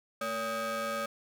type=ring-modulated tone; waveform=35% pulse; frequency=344.2 Hz; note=F4; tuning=25 cents flat; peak=-27 dBFS; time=0.21-1.06 s; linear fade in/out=5 ms; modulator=911 Hz; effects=none